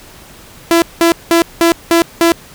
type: tone bursts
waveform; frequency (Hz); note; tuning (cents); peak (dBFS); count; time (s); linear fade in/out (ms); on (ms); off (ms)
sawtooth; 335.8; E4; +32; -3; 6; 0.71-2.32; 0; 110; 190
effects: pink hiss -38 dBFS RMS until 2.54 s